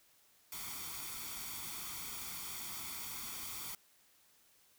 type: noise with comb filter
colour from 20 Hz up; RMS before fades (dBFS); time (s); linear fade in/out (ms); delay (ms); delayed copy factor
white; -44; 0.52-3.75; 2; 0.88; +0.65
effects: white hiss -68 dBFS RMS until 4.78 s